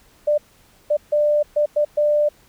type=tone bursts at uneven times; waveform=sine; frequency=594 Hz; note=D5; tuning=20 cents sharp; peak=-14 dBFS; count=6; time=0.27-0.38 / 0.9-0.97 / 1.12-1.43 / 1.56-1.66 / 1.76-1.85 / 1.97-2.29 s; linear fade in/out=10 ms; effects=pink hiss -54 dBFS RMS until 2.48 s